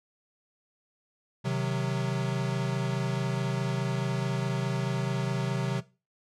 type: chord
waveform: square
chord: C diminished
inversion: none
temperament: equal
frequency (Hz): 130.81 / 155.56 / 185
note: C3 / Eb3 / Gb3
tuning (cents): 0 / 0 / 0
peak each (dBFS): -30 / -35 / -33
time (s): 1.44-5.81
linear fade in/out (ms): 20
effects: noise-tail reverb RT60 0.3 s tail -18 dB re dry + low-pass 7000 Hz 12 dB/octave